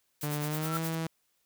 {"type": "noise with tremolo", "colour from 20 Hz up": "blue", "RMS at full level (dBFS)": -37, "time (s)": [0.21, 0.95], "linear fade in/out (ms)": 2, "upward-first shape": "triangle", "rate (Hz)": 9.6, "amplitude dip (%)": 100}
{"type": "tone with pitch glide", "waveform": "sawtooth", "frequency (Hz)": [148.3, 162.66], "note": ["D3", "E3"], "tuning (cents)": [17, -23], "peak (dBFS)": -27, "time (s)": [0.23, 1.07], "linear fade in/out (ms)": 5, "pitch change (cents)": 160, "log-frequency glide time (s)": [0.43, 0.78]}
{"type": "tone with exponential growth", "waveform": "sine", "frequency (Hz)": 1337, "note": "E6", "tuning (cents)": 24, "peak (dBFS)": -29, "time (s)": [0.49, 0.77], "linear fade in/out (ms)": 0, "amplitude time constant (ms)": 60}
{"effects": ["white hiss -74 dBFS RMS until 1.45 s"]}